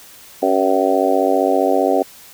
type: harmonic tone with a mistuned harmonic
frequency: 95.1 Hz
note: F#2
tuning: 48 cents sharp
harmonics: 3 / 4 / 5 / 6 / 7 / 8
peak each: -20 / -20 / -20 / -20 / -20 / -20 dBFS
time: 0.42-2.03 s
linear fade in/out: 10 ms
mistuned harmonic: 3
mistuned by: -42 cents
effects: white hiss -42 dBFS RMS until 2.33 s